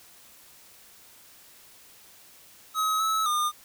square tone with pitch steps, 1275 / 1299 / 1213 Hz, D#6 / E6 / D#6, +42 / -26 / -44 cents, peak -24 dBFS, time 2.74-3.52 s, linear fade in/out 50 ms, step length 260 ms, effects white hiss -53 dBFS RMS until 3.64 s

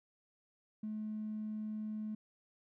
triangle tone with tanh clipping, 214.8 Hz, A3, 41 cents flat, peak -37 dBFS, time 0.83-2.15 s, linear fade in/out 5 ms, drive 1 dB, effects none

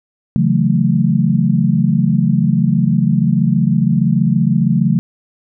sine chord, F# minor seventh, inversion second, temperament equal, 138.59 / 164.81 / 185 / 220 Hz, C#3 / E3 / F#3 / A3, 0 / 0 / 0 / 0 cents, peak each -16 dBFS, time 0.36-4.99 s, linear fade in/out 0 ms, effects none

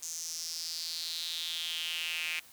square tone with high-pass filter sweep, 82.41 Hz, E2, in tune, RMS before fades -37 dBFS, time 0.02-2.4 s, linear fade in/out 10 ms, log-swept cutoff 6500 to 2400 Hz, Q 5, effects white hiss -56 dBFS RMS until 2.52 s

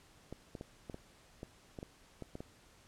clicks, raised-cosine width 2 ms, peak -30 dBFS, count 11, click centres 0.326 / 0.552 / 0.611 / 0.898 / 0.944 / 1.431 / 1.788 / 1.829 / 2.223 / 2.354 / 2.405 s, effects pink hiss -63 dBFS RMS until 2.87 s + low-pass 10000 Hz 12 dB/octave

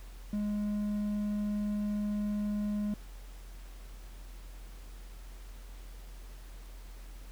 triangle tone, 207.7 Hz, G#3, in tune, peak -28 dBFS, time 0.33-2.94 s, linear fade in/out 2 ms, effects added 43 Hz sine -44 dBFS peak until 7.31 s + pink hiss -57 dBFS RMS until 7.31 s

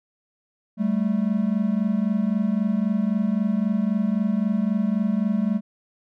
triangle tone pair together, 194.7 / 218.5 Hz, G3 / A3, -12 / -12 cents, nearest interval major second, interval 200 cents, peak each -21 / -20 dBFS, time 0.77-5.61 s, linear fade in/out 50 ms, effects none

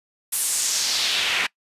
pink noise with band-pass filter sweep, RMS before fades -23 dBFS, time 0.32-1.47 s, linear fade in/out 10 ms, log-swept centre 11000 to 2200 Hz, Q 2, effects noise-tail reverb RT60 0.1 s tail -23 dB re dry + resampled to 32000 Hz

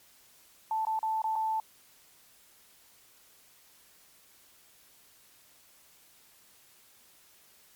sine tone with dropouts, 880 Hz, A5, in tune, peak -27 dBFS, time 0.71-1.6 s, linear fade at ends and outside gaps 2 ms, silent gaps 0.851-0.869 / 0.991-1.029 / 1.219-1.241 / 1.356-1.36 s, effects white hiss -60 dBFS RMS until 7.75 s + MP3 96 kbps

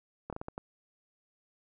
slowing click train, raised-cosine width 1 ms, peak -24 dBFS, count 6, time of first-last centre 0.3-0.579 s, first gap 27 ms, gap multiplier 1.37, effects none

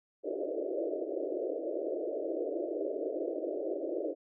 pink band-pass noise, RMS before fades -35 dBFS, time 0.23-4.15 s, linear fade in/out 50 ms, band 300 to 640 Hz, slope 96 dB/octave, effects none

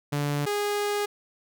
sawtooth tone pair in turn, 145.1 / 411.9 Hz, D3 / G#4, -21 / -14 cents, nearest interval octave + tritone, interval 1807 cents, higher second, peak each -21 dBFS, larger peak neither, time 0.12-0.46 / 0.46-1.06 s, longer second, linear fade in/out 10 ms, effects none

